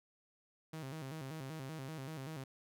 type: tone with vibrato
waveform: sawtooth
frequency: 145.5 Hz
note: D3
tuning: 16 cents flat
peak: -39 dBFS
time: 0.73-2.44 s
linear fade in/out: 5 ms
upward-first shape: square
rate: 5.2 Hz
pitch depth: 150 cents each way
effects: none